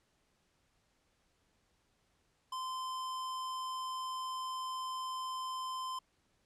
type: tone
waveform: square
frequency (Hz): 1034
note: C6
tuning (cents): -21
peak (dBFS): -38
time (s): 2.52-5.99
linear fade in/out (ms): 5
effects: pink hiss -75 dBFS RMS until 6.45 s + low-pass 9000 Hz 12 dB/octave